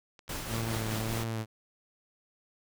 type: clicks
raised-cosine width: 0.2 ms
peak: -34 dBFS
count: 3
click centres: 0.192 / 0.28 / 0.831 s
type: noise with tremolo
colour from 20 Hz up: pink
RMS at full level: -36 dBFS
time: 0.29-1.24 s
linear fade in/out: 5 ms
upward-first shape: sine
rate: 4.9 Hz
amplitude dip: 35%
type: tone with vibrato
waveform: sawtooth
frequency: 111.7 Hz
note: A2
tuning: 27 cents sharp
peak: -28 dBFS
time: 0.48-1.46 s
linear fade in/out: 50 ms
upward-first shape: sine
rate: 1.7 Hz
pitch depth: 39 cents each way
effects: none